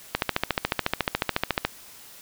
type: click train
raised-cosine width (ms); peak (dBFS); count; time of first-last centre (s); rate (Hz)
0.3; -5; 22; 0.15-1.65; 14
effects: white hiss -47 dBFS RMS until 2.21 s